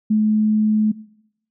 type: tone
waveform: sine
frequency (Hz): 214.6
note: A3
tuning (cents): -43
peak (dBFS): -13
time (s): 0.1-0.92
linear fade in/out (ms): 10
effects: noise-tail reverb RT60 0.8 s tail -21 dB re dry